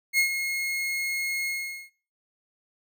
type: tone with ADSR envelope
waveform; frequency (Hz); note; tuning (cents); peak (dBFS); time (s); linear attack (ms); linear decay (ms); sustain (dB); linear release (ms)
40% pulse; 2158; C#7; -47; -17; 0.13-1.9; 54; 100; -9; 430
effects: noise-tail reverb RT60 0.4 s tail -22 dB re dry